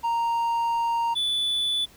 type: tone pair in turn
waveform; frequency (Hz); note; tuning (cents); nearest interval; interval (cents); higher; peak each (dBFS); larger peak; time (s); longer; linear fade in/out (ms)
triangle; 930 / 3471; A#5 / A7; -4 / -24; octave + major seventh; 2280; second; -20 / -21; first; 0.03-1.15 / 1.15-1.86; first; 20
effects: pink hiss -53 dBFS RMS until 1.96 s